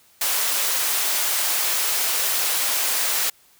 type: high-pass noise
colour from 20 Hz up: white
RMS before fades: -22 dBFS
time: 0.21-3.3 s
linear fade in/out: 5 ms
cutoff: 530 Hz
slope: 12 dB/octave
effects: white hiss -56 dBFS RMS until 3.59 s